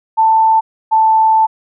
sine tone pair in turn, 887 / 881.9 Hz, A5 / A5, +14 / +4 cents, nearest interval unison, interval 10 cents, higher first, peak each -7 dBFS, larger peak neither, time 0.17-0.61 / 0.91-1.47 s, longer second, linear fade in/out 20 ms, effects none

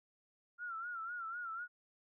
sine tone with vibrato, 1384 Hz, F6, 16 cents flat, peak -40 dBFS, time 0.58-1.68 s, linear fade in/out 50 ms, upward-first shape sine, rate 4 Hz, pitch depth 92 cents each way, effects none

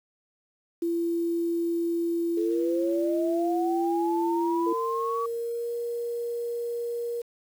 sine tone, 338.9 Hz, E4, 48 cents sharp, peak -24 dBFS, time 0.82-4.73 s, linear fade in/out 5 ms
sine linear sweep, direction up, 421.3 to 1145 Hz, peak -28 dBFS, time 2.37-5.26 s, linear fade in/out 5 ms
sine tone with pitch glide, 456 to 472.6 Hz, A#4 to A#4, -38 to +24 cents, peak -28 dBFS, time 4.66-7.22 s, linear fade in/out 10 ms, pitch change +62 cents, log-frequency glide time 4.77-5.73 s
effects 8-bit

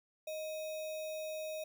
sine tone with sample-and-hold, 624 Hz, D#5, 5 cents sharp, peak -38 dBFS, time 0.27-1.64 s, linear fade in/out 5 ms, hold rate 3150 Hz, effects none

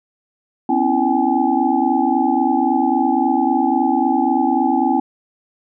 sine tone cluster, 253.6 / 277.3 / 329.4 / 775 / 844 Hz, B3 / C#4 / E4 / G5 / G#5, +46 / +1 / -1 / -20 / +28 cents, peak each -20 dBFS, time 0.69-5 s, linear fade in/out 5 ms, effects none

